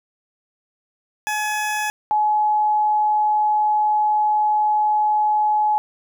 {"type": "tone pair in turn", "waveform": ["20% pulse", "sine"], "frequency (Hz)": [848, 848], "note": ["G#5", "G#5"], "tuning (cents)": [36, 36], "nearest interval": "unison", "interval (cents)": 0, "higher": "neither", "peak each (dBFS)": [-16, -15], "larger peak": "second", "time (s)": [[1.27, 1.9], [2.11, 5.78]], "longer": "second", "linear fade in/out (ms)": 0, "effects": []}